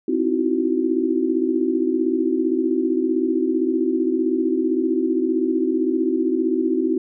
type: tone cluster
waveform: sine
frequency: 259.1 / 316.5 / 332 / 373.8 Hz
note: C4 / D#4 / E4 / F#4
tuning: -17 / +30 / +12 / +18 cents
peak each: -23 dBFS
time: 0.08-6.98 s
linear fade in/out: 5 ms
effects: none